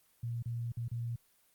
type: tone with dropouts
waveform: sine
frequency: 117.9 Hz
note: A#2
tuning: 20 cents sharp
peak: -34 dBFS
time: 0.23-1.16 s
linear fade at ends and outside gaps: 5 ms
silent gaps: 0.425-0.457 / 0.72-0.77 / 0.882-0.914 s
effects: white hiss -69 dBFS RMS until 1.54 s + Opus 32 kbps